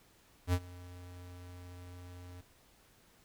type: tone with ADSR envelope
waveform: square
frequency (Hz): 89.3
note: F2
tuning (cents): +39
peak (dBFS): -26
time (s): 0.47-2.41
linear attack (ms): 62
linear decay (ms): 58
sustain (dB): -22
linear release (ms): 4
effects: pink hiss -65 dBFS RMS until 3.24 s

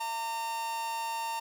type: tone with amplitude modulation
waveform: 45% pulse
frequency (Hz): 914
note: A#5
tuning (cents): -34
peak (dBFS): -30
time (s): 0-1.4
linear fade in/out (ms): 10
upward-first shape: sine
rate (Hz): 251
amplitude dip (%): 45
effects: none

